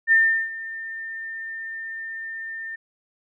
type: tone with ADSR envelope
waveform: sine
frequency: 1804 Hz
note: A6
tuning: 43 cents sharp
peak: -12 dBFS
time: 0.07-2.76 s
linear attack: 49 ms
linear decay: 370 ms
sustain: -18 dB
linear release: 10 ms
effects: none